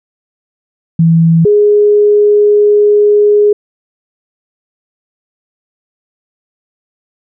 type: tone pair in turn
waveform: sine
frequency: 164.81 / 415.3 Hz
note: E3 / G#4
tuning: 0 / 0 cents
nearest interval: octave + major third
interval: 1600 cents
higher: second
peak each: -4 dBFS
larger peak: neither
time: 0.99-1.45 / 1.45-3.53 s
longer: second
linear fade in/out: 5 ms
effects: none

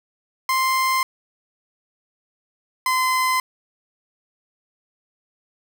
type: tone pair in turn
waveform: 30% pulse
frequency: 1046.5 / 1027.9 Hz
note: C6 / C6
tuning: 0 / -31 cents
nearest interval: unison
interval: 31 cents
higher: first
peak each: -15 dBFS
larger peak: neither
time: 0.49-1.03 / 2.86-3.4 s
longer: neither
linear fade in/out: 2 ms
effects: none

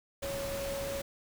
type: tone in noise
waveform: sine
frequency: 554.4 Hz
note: C#5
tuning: in tune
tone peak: -35 dBFS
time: 0.22-1.02 s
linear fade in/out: 10 ms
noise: pink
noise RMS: -40 dBFS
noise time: 0.22-1.02 s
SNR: +2 dB
effects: none

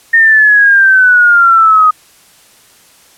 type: exponential sweep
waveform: sine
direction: down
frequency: 1839 to 1244.5 Hz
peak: -3 dBFS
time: 0.13-1.91 s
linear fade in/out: 10 ms
effects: white hiss -44 dBFS RMS until 3.17 s + low-pass 12000 Hz 12 dB/octave

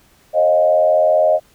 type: tone with frequency modulation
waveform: sine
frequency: 622.3 Hz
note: D#5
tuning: in tune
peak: -10 dBFS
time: 0.33-1.4 s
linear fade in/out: 50 ms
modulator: 84.4 Hz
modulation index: 0.81
effects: pink hiss -53 dBFS RMS until 1.54 s

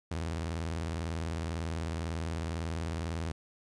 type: tone with vibrato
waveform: sawtooth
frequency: 81.6 Hz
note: E2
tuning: 17 cents flat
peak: -29 dBFS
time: 0.11-3.32 s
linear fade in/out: 5 ms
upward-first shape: triangle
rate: 20 Hz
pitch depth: 280 cents each way
effects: resampled to 22050 Hz + 11-bit

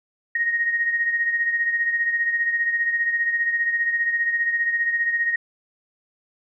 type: beating tone pair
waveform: sine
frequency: 1868 / 1883 Hz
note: A#6 / A#6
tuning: +3 / +17 cents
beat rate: 15 Hz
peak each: -20 / -28 dBFS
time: 0.35-5.36 s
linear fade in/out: 5 ms
effects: none

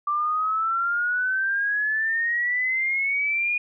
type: exponential sweep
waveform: sine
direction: up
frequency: 1172 to 2456 Hz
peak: -21 dBFS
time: 0.07-3.58 s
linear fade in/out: 5 ms
effects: none

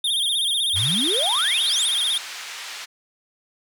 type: tone with vibrato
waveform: square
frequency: 3440 Hz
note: A7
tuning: 40 cents flat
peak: -20 dBFS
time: 0.04-2.18 s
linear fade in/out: 5 ms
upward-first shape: sine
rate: 16 Hz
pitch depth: 140 cents each way
type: exponential sweep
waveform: sine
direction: up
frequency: 78 to 11060 Hz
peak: -24 dBFS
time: 0.73-1.91 s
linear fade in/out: 50 ms
type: band-pass noise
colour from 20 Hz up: pink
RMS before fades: -35 dBFS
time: 0.75-2.86 s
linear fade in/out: 20 ms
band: 1600 to 6400 Hz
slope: 12 dB/octave
effects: none

